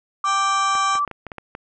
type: harmonic tone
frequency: 784 Hz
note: G5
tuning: in tune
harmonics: 1 / 2 / 3 / 4 / 5 / 7 / 8 / 9 / 10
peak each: -27 / -30 / -32 / -33 / -34 / -35 / -36 / -37 / -37 dBFS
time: 0.24-1 s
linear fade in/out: 50 ms
type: tone with pitch glide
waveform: sine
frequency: 1174.7 to 1163.2 Hz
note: D6 to D6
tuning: 0 to -17 cents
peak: -18 dBFS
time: 0.24-1.05 s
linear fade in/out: 2 ms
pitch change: -17 cents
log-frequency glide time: 0.36-0.82 s
type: clicks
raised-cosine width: 0.5 ms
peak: -18 dBFS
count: 8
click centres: 0.753 / 0.954 / 1.077 / 1.113 / 1.267 / 1.318 / 1.383 / 1.551 s
effects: none